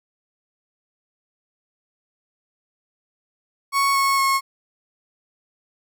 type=tone with pitch steps; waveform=35% pulse; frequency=1108.7 / 1098.5 / 1088.4 Hz; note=C#6 / C#6 / C#6; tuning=0 / -16 / -32 cents; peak=-15 dBFS; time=3.72-4.41 s; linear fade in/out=50 ms; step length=230 ms; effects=none